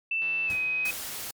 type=tone with pitch glide; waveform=sine; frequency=2660 to 2522 Hz; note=E7 to D#7; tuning=+15 to +23 cents; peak=-25 dBFS; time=0.11-0.91 s; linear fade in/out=5 ms; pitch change=-92 cents; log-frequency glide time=0.46-0.53 s
type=click train; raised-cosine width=0.3 ms; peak=-31 dBFS; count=118; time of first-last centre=0.22-0.929 s; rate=165 Hz
type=noise with exponential decay; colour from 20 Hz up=pink; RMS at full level=-39 dBFS; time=0.5-0.84 s; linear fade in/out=0 ms; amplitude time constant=72 ms
type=noise; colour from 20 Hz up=white; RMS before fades=-36 dBFS; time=0.85-1.31 s; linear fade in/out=5 ms
effects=MP3 96 kbps